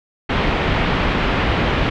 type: low-pass noise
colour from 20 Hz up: pink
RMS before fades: -18 dBFS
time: 0.29-1.9 s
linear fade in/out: 10 ms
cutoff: 3200 Hz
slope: 24 dB/octave
effects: none